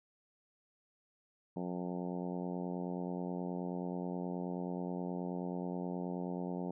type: harmonic tone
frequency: 89.4 Hz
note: F2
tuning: 41 cents sharp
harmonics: 2 / 3 / 4 / 5 / 6 / 7 / 8 / 9 / 10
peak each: -39 / -43 / -45 / -47 / -49 / -50 / -51 / -52 / -53 dBFS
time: 1.56-6.71 s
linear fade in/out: 5 ms
effects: none